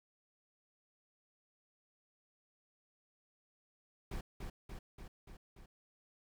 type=noise with echo; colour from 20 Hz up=brown; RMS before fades=-41 dBFS; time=4.11-4.21 s; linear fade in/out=5 ms; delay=290 ms; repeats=5; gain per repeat=-3 dB; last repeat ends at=5.66 s; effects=none